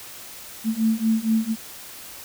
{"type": "beating tone pair", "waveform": "sine", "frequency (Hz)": [220, 224.3], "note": ["A3", "A3"], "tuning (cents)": [0, 34], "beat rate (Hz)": 4.3, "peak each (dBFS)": [-22, -21], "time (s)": [0.64, 1.56], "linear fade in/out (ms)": 50, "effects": ["white hiss -40 dBFS RMS until 2.24 s"]}